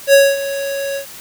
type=tone with ADSR envelope; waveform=square; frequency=554.4 Hz; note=C#5; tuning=in tune; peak=-5 dBFS; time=0.07-1.06 s; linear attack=64 ms; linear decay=230 ms; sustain=-15 dB; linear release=100 ms; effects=white hiss -35 dBFS RMS until 1.2 s